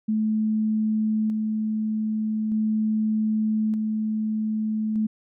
sine tone with tremolo, 216.7 Hz, A3, 26 cents flat, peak -20 dBFS, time 0.08-5.07 s, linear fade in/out 10 ms, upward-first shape square, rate 0.41 Hz, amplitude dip 25%, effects none

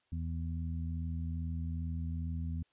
harmonic tone, 82.41 Hz, E2, in tune, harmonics 1 / 2 / 3, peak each -35 / -41 / -45 dBFS, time 0.12-2.63 s, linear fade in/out 5 ms, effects white hiss -75 dBFS RMS until 2.72 s + resampled to 8000 Hz

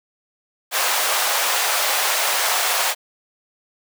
pink high-pass noise, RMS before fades -20 dBFS, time 0.71-2.95 s, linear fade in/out 50 ms, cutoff 620 Hz, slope 24 dB/octave, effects none

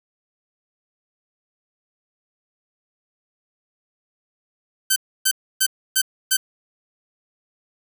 5% pulse tone bursts, 1541 Hz, G6, 30 cents flat, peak -4 dBFS, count 5, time 4.9-6.37 s, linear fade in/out 10 ms, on 62 ms, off 290 ms, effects 7-bit

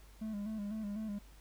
triangle tone with vibrato, 210.8 Hz, G#3, 26 cents sharp, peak -35 dBFS, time 0.21-1.19 s, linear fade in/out 10 ms, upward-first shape square, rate 4 Hz, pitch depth 60 cents each way, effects added 50 Hz sine -55 dBFS peak until 1.4 s + pink hiss -63 dBFS RMS until 1.4 s

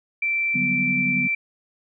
sine tone, 2341 Hz, D7, 6 cents flat, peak -20 dBFS, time 0.22-1.35 s, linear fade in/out 5 ms
sine chord, G major seventh, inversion second, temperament equal, 146.83 / 185 / 196 / 246.9 Hz, D3 / F#3 / G3 / B3, 0 / 0 / 0 / 0 cents, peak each -32 / -29 / -32 / -26 dBFS, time 0.54-1.28 s, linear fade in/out 20 ms
effects none

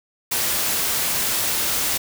white noise, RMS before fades -22 dBFS, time 0.31-1.98 s, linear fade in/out 10 ms, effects none

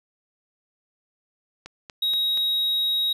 click train, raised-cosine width 0.2 ms, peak -21 dBFS, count 4, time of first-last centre 1.66-2.374 s, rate 4.2 Hz
triangle tone, 3800 Hz, A#7, 33 cents sharp, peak -19 dBFS, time 2.02-3.13 s, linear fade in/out 5 ms
effects none

